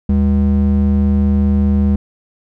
triangle ring-modulated tone, 140 Hz, C#3, 18 cents sharp, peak -5 dBFS, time 0.09-1.96 s, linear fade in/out 5 ms, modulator 62.5 Hz, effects none

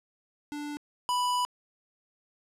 square tone pair in turn, 293.7 / 987.9 Hz, D4 / B5, 0 / 0 cents, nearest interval octave + major sixth, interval 2100 cents, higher second, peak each -35 / -26 dBFS, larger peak second, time 0.52-0.77 / 1.09-1.45 s, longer second, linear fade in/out 0 ms, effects low-pass 11000 Hz 12 dB/octave

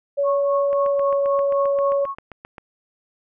sine tone with pitch glide, 564 to 560.1 Hz, C#5 to C#5, +30 to +18 cents, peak -17 dBFS, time 0.17-2.06 s, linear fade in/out 20 ms, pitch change -12 cents, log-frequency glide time 0.91-1.02 s
sine tone with tremolo, 1100 Hz, C#6, 14 cents flat, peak -21 dBFS, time 0.23-2.15 s, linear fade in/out 50 ms, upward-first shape triangle, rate 3.8 Hz, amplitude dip 90%
click train, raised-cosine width 0.5 ms, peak -22 dBFS, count 15, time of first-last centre 0.73-2.582 s, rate 7.56 Hz
effects none

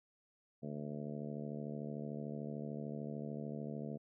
harmonic tone, 73.42 Hz, D2, in tune, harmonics 2 / 3 / 4 / 5 / 6 / 7 / 8 / 9, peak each -45 / -44 / -51 / -54 / -50 / -52 / -56 / -53 dBFS, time 0.62-3.98 s, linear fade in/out 20 ms, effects none

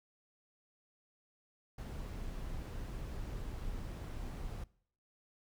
brown noise, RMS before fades -42 dBFS, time 1.78-4.64 s, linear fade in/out 5 ms, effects noise-tail reverb RT60 0.6 s tail -22 dB re dry

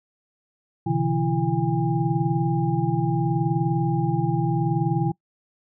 sine tone cluster, 125.5 / 144.7 / 165.4 / 335.5 / 810 Hz, B2 / D3 / E3 / E4 / G#5, +28 / -25 / +6 / +31 / -43 cents, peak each -26 / -25 / -25 / -27 / -29 dBFS, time 0.86-5.12 s, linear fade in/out 10 ms, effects noise-tail reverb RT60 0.1 s tail -23 dB re dry

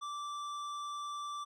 triangle tone with hard clipping, 1169 Hz, D6, 8 cents flat, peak -40 dBFS, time 0.01-1.45 s, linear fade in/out 20 ms, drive 15 dB, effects none

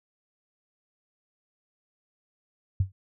sine tone with exponential decay, 95.2 Hz, F#2, 50 cents sharp, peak -17 dBFS, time 2.8-2.92 s, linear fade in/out 5 ms, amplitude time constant 24 ms, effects none

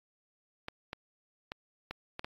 clicks, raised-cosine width 0.3 ms, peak -22 dBFS, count 6, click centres 0.684 / 0.931 / 1.519 / 1.91 / 2.194 / 2.245 s, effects AAC 32 kbps

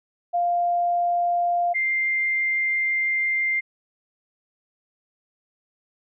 sine tone pair in turn, 698.5 / 2098 Hz, F5 / C7, 0 / +4 cents, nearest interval octave + perfect fifth, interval 1904 cents, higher second, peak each -19 / -20 dBFS, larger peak first, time 0.33-1.74 / 1.74-3.61 s, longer second, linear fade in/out 20 ms, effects none

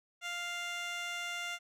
15% pulse tone with band-pass filter, 698.5 Hz, F5, in tune, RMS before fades -39 dBFS, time 0.21-1.59 s, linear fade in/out 50 ms, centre 3200 Hz, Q 0.66, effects none

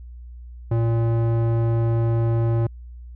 square tone with low-pass filter, 115.3 Hz, A#2, 19 cents flat, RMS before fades -20 dBFS, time 0.71-2.67 s, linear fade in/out 5 ms, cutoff 810 Hz, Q 0.64, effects added 60 Hz sine -36 dBFS peak until 3.15 s

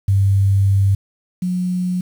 sine tone pair in turn, 98.3 / 181.12 Hz, G2 / F#3, +5 / -37 cents, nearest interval major seventh, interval 1058 cents, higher second, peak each -11 / -17 dBFS, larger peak first, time 0.08-0.95 / 1.42-2.01 s, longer first, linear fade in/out 5 ms, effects 7-bit

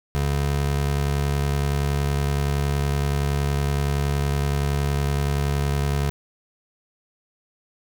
square tone pair together, 70.7 / 141.4 Hz, C#2 / C#3, +35 / +35 cents, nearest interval octave, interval 1200 cents, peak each -24 dBFS, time 0.15-6.1 s, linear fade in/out 0 ms, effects none

